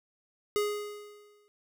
square tone with exponential decay, 415.3 Hz, G#4, in tune, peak -25 dBFS, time 0.56-1.48 s, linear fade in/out 0 ms, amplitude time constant 200 ms, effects none

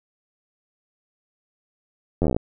slowing click train, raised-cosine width 2 ms, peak -8 dBFS, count 11, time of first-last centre 2.22-2.365 s, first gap 11 ms, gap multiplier 1.06, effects none

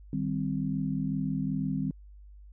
sine chord, C minor, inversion first, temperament equal with one note detuned, 153.6 / 196 / 261.6 Hz, Eb3 / G3 / C4, -22 / 0 / 0 cents, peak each -32 dBFS, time 0.13-1.91 s, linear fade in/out 2 ms, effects added 50 Hz sine -47 dBFS peak until 2.52 s

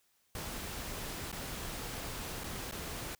pink noise with dropouts, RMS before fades -41 dBFS, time 0.35-3.15 s, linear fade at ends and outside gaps 2 ms, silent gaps 1.317-1.326 / 2.437-2.441 / 2.713-2.722 s, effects white hiss -73 dBFS RMS until 3.19 s

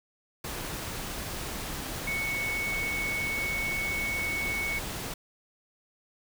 sine tone in noise, 2217 Hz, C#7, in tune, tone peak -29 dBFS, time 2.07-4.79 s, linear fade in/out 5 ms, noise pink, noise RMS -36 dBFS, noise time 0.44-5.14 s, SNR +4 dB, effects none

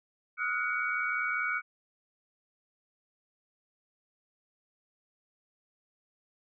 sine tone cluster, 1263 / 1388 / 1468 / 2255 Hz, D#6 / F6 / F#6 / C#7, +26 / -11 / -14 / +29 cents, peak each -37 / -37 / -32 / -33 dBFS, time 0.37-1.62 s, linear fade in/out 50 ms, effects none

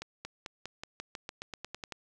accelerating click train, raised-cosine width 0.2 ms, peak -22 dBFS, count 14, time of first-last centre 0.02-1.923 s, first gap 230 ms, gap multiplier 0.92, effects none

